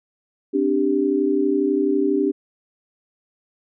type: chord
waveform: sine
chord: C suspended second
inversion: none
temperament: equal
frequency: 261.6 / 293.7 / 392 Hz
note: C4 / D4 / G4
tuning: 0 / 0 / 0 cents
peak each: -24 / -20 / -20 dBFS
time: 0.53-2.32 s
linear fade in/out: 20 ms
effects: none